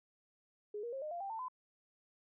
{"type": "tone with pitch steps", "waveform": "sine", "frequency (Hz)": [416.9, 473.4, 537.5, 610.4, 693.1, 787, 893.6, 1014.7], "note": ["G#4", "A#4", "C5", "D#5", "F5", "G5", "A5", "B5"], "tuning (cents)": [7, 27, 47, -33, -13, 7, 27, 47], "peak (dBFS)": -39, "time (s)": [0.74, 1.484], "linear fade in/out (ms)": 5, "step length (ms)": 93, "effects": []}